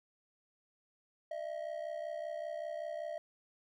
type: ring-modulated tone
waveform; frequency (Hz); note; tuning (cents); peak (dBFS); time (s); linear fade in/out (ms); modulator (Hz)
triangle; 638; D#5; +43; -33; 1.31-3.18; 0; 32.6
effects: none